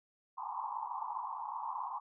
white band-pass noise, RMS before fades -40 dBFS, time 0.37-2 s, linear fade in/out 20 ms, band 810 to 1100 Hz, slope 96 dB/octave, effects none

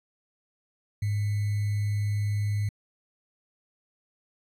sine tone with sample-and-hold, 103.5 Hz, G#2, 5 cents flat, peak -24 dBFS, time 1.02-2.69 s, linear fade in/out 5 ms, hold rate 2100 Hz, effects resampled to 32000 Hz

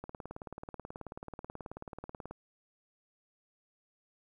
click train, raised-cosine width 1 ms, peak -28 dBFS, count 43, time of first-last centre 0.04-2.31 s, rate 18.5 Hz, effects 11-bit

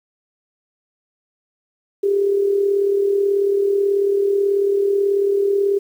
sine tone with amplitude modulation, 399.2 Hz, G4, 32 cents sharp, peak -12 dBFS, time 2.03-5.79 s, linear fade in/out 10 ms, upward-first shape sine, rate 38.3 Hz, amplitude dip 50%, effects 8-bit

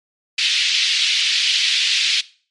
white band-pass noise, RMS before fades -18 dBFS, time 0.38-2.21 s, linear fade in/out 5 ms, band 2500 to 4300 Hz, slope 24 dB/octave, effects noise-tail reverb RT60 0.4 s tail -19 dB re dry + MP3 48 kbps

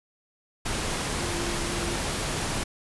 sine tone in noise, 344.8 Hz, F4, 22 cents flat, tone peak -35 dBFS, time 1.19-1.97 s, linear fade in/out 10 ms, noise pink, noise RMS -29 dBFS, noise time 0.65-2.64 s, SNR -9 dB, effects resampled to 24000 Hz

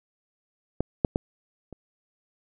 clicks, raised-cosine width 2 ms, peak -11 / -6 / -10 / -27 dBFS, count 4, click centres 0.806 / 1.048 / 1.159 / 1.727 s, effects none

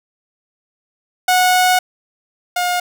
sawtooth tone pair in turn, 733 / 714.6 Hz, F#5 / F5, -16 / +40 cents, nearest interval unison, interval 44 cents, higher first, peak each -7 / -12 dBFS, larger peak first, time 1.28-1.79 / 2.56-2.8 s, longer first, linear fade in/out 5 ms, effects none

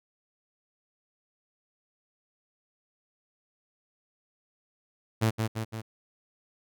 sawtooth tone with echo, 111 Hz, A2, 16 cents sharp, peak -18 dBFS, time 5.21-5.31 s, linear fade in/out 20 ms, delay 170 ms, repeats 3, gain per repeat -4 dB, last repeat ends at 5.82 s, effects none

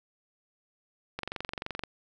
click train, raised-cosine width 0.3 ms, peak -18 dBFS, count 16, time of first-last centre 1.19-1.837 s, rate 23.2 Hz, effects none

